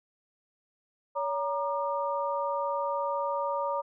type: tone cluster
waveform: sine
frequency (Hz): 565 / 941 / 1201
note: C#5 / A#5 / D6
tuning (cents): +33 / +16 / +38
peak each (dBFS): -31 / -31 / -35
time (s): 1.15-3.82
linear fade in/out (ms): 20
effects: none